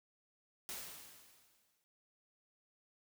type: noise with exponential decay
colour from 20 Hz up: white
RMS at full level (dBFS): -43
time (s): 0.69-1.84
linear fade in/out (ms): 0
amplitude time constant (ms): 250
effects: none